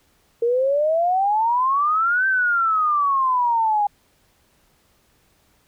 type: exponential two-way sweep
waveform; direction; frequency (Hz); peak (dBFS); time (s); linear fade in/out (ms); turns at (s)
sine; up then down; 459.7 to 1568 to 811; -16; 0.42-3.87; 5; 2.27
effects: pink hiss -61 dBFS RMS until 5.67 s